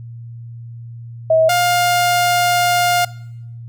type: tone pair in turn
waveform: sine / sawtooth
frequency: 641 / 706.6 Hz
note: E5 / F5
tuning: -49 / +20 cents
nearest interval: major second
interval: 169 cents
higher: second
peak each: -9 dBFS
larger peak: neither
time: 1.3-1.49 / 1.49-3.05 s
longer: second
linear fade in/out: 5 ms
effects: noise-tail reverb RT60 0.8 s tail -22 dB re dry + added 117 Hz sine -30 dBFS peak until 3.68 s